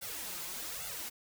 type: noise with flanger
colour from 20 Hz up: white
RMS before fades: -41 dBFS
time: 0.01-1.1 s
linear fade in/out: 20 ms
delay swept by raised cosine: 1.4 to 5.9 ms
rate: 1.2 Hz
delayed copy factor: +1
effects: none